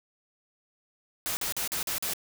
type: noise bursts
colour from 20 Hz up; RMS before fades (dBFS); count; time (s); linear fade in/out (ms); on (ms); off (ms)
white; -31; 6; 1.26-2.135; 0; 110; 43
effects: none